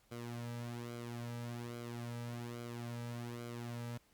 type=tone with flanger; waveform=sawtooth; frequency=119 Hz; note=A#2; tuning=36 cents sharp; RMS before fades=-44 dBFS; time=0.11-3.98 s; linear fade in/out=10 ms; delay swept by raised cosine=1.1 to 2.8 ms; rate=1.2 Hz; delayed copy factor=-0.65; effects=pink hiss -71 dBFS RMS until 4.13 s + Opus 48 kbps